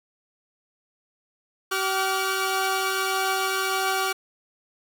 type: tone cluster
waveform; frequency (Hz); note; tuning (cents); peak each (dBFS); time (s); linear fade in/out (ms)
sawtooth; 381.7 / 765 / 1152 / 1416; G4 / G5 / D6 / F6; -46 / -42 / -34 / +23; -25; 1.71-4.13; 10
effects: none